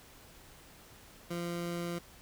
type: tone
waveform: 20% pulse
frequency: 172.3 Hz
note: F3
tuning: 23 cents flat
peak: -30 dBFS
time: 1.3-1.99 s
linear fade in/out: 10 ms
effects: pink hiss -56 dBFS RMS until 2.21 s

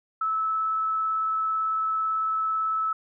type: tone with vibrato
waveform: sine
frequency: 1305 Hz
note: E6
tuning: 18 cents flat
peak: -23 dBFS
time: 0.21-2.93 s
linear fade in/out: 5 ms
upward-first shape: triangle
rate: 18 Hz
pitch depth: 9 cents each way
effects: none

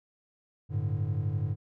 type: chord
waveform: triangle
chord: G suspended second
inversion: none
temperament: equal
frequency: 98 / 110 / 146.83 Hz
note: G2 / A2 / D3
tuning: 0 / 0 / 0 cents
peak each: -29 / -29 / -31 dBFS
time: 0.69-1.56 s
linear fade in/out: 50 ms
effects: tanh soft clip ceiling -17 dBFS

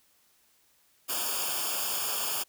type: noise with comb filter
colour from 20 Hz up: white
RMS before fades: -31 dBFS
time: 1.08-2.44 s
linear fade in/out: 20 ms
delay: 0.5 ms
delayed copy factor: -0.9
effects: white hiss -66 dBFS RMS until 2.48 s

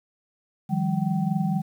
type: tone cluster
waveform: sine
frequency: 154.7 / 175.4 / 199.2 / 768 Hz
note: D#3 / F3 / G3 / G5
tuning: -10 / +8 / +28 / -36 cents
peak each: -27 / -26 / -26 / -33 dBFS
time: 0.69-1.62 s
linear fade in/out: 20 ms
effects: 9-bit

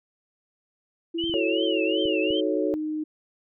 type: tone with pitch glide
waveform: sine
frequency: 333.9 to 308 Hz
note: E4 to D#4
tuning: +22 to -17 cents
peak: -26 dBFS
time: 1.14-3.04 s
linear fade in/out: 10 ms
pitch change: -139 cents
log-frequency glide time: 1.29-2.7 s
type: tone with vibrato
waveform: sine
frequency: 2858 Hz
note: F7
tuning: 39 cents sharp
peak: -28 dBFS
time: 1.18-2.41 s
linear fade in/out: 10 ms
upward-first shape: triangle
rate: 2.7 Hz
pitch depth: 180 cents each way
type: clicks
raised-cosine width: 5 ms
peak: -30 dBFS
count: 4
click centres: 1.24 / 1.297 / 2.055 / 2.306 s
type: chord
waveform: sine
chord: F# minor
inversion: none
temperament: equal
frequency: 370 / 440 / 554.4 Hz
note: F#4 / A4 / C#5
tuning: 0 / 0 / 0 cents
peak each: -28 dBFS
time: 1.34-2.74 s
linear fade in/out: 0 ms
effects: none

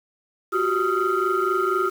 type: tone cluster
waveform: sine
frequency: 362.1 / 386.2 / 1257 / 1370 Hz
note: F#4 / G4 / D#6 / F6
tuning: -37 / -26 / +17 / -34 cents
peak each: -24 dBFS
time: 0.52-1.9 s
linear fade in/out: 20 ms
effects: tanh soft clip ceiling -12 dBFS + 7-bit

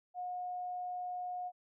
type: tone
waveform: sine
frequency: 722 Hz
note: F#5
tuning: 43 cents flat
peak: -37 dBFS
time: 0.14-1.52 s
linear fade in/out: 50 ms
effects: none

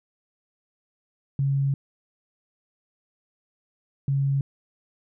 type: tone bursts at uneven times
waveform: sine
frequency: 138.1 Hz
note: C#3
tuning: 6 cents flat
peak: -20 dBFS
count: 2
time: 1.39-1.74 / 4.08-4.41 s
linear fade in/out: 2 ms
effects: none

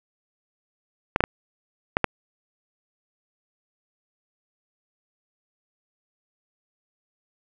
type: clicks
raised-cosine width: 0.5 ms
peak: -3 dBFS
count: 5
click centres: 1.161 / 1.206 / 1.239 / 1.969 / 2.043 s
effects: none

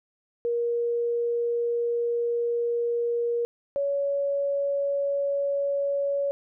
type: tone pair in turn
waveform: sine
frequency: 472.6 / 562 Hz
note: A#4 / C#5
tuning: +24 / +24 cents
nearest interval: minor third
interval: 300 cents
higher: second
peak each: -23 dBFS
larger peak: neither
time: 0.45-3.45 / 3.76-6.31 s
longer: first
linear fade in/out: 0 ms
effects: none

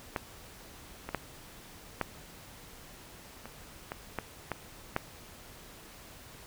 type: clicks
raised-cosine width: 0.5 ms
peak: -15 / -22 / -15 / -14 / -28 / -21 / -17 / -17 / -13 dBFS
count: 9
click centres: 0.162 / 1.09 / 1.147 / 2.013 / 3.456 / 3.919 / 4.187 / 4.517 / 4.964 s
effects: pink hiss -51 dBFS RMS until 6.46 s

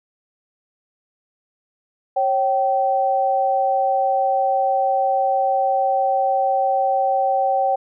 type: tone pair together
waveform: sine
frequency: 546 / 772.2 Hz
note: C#5 / G5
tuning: -26 / -26 cents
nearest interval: tritone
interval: 600 cents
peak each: -21 / -17 dBFS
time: 2.16-7.76 s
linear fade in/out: 10 ms
effects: none

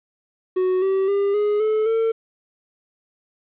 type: tone with pitch steps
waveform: triangle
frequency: 370 / 384.8 / 400.2 / 416.3 / 432.9 / 450.3 Hz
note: F#4 / G4 / G4 / G#4 / A4 / A4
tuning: 0 / -32 / +36 / +4 / -28 / +40 cents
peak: -15 dBFS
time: 0.56-2.12 s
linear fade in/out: 10 ms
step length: 260 ms
effects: resampled to 8000 Hz + 9-bit

